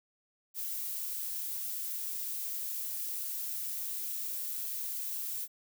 violet noise, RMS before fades -37 dBFS, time 0.54-5.48 s, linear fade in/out 50 ms, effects none

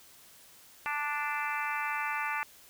harmonic tone, 293.7 Hz, D4, in tune, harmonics 3 / 4 / 5 / 6 / 7 / 8 / 9, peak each -36 / -37 / -38 / -39 / -39 / -40 / -41 dBFS, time 0.86-2.43 s, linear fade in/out 0 ms, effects white hiss -56 dBFS RMS until 2.69 s

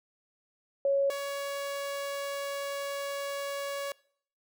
sine / sawtooth tone pair in turn, 554.4 / 561.2 Hz, C#5 / C#5, 0 / +21 cents, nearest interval unison, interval 21 cents, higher second, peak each -23 / -29 dBFS, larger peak first, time 0.85-1.1 / 1.1-3.92 s, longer second, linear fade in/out 2 ms, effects noise-tail reverb RT60 0.6 s tail -23 dB re dry

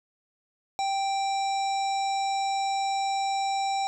harmonic tone, 784 Hz, G5, in tune, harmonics 1 / 3 / 5 / 7 / 9 / 10, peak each -25 / -39 / -38 / -41 / -45 / -46 dBFS, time 0.79-3.87 s, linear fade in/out 0 ms, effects 11-bit

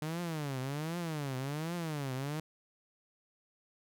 sawtooth tone with vibrato, 150.1 Hz, D3, 38 cents sharp, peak -31 dBFS, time 0.02-2.4 s, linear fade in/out 2 ms, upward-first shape triangle, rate 1.3 Hz, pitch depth 290 cents each way, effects none

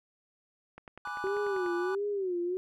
click train, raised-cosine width 0.5 ms, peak -31 dBFS, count 10, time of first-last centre 0.78-1.662 s, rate 10.2 Hz
triangle chord, G# half-diminished seventh, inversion none, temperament equal, 830.6 / 987.8 / 1174.7 / 1480 Hz, G#5 / B5 / D6 / F#6, 0 / 0 / 0 / 0 cents, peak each -39 / -42 / -38 / -37 dBFS, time 1.05-1.95 s, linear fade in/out 2 ms
sine tone with vibrato, 378.3 Hz, F#4, 38 cents sharp, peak -29 dBFS, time 1.24-2.57 s, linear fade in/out 0 ms, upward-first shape sine, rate 1.5 Hz, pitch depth 150 cents each way
effects none

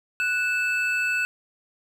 triangle tone pair together, 1480 / 2627 Hz, F#6 / E7, 0 / -7 cents, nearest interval minor seventh, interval 993 cents, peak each -23 dBFS, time 0.2-1.25 s, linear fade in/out 0 ms, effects none

